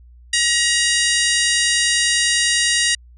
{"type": "harmonic tone", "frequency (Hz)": 950, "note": "A#5", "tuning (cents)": 33, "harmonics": [2, 3, 4, 5, 6, 7, 8, 9, 10], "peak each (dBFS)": [-20, -22, -23, -24, -25, -25, -26, -27, -27], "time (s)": [0.33, 2.95], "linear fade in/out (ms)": 5, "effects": ["added 60 Hz sine -42 dBFS peak until 3.17 s"]}